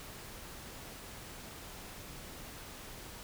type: silence
effects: pink hiss -48 dBFS RMS until 3.23 s